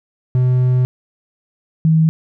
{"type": "tone pair in turn", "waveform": ["triangle", "sine"], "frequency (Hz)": [126.5, 159.79], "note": ["B2", "D#3"], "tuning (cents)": [42, 46], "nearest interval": "major third", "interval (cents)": 404, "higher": "second", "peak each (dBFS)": -9, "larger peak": "neither", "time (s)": [[0.35, 0.85], [1.85, 2.09]], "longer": "first", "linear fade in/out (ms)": 0, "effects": []}